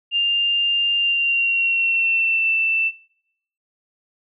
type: tone with pitch glide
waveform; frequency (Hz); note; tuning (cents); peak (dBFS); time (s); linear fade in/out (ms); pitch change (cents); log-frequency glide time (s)
sine; 2799 to 2665; F7 to E7; +3 to +18; -16; 0.11-2.92; 50; -85; 0.96-2.52
effects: noise-tail reverb RT60 0.8 s tail -25 dB re dry